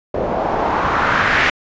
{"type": "noise with low-pass filter sweep", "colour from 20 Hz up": "white", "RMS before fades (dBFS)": -17, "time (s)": [0.14, 1.5], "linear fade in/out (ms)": 5, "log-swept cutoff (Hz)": [550, 2100], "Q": 2.2, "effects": ["resampled to 16000 Hz"]}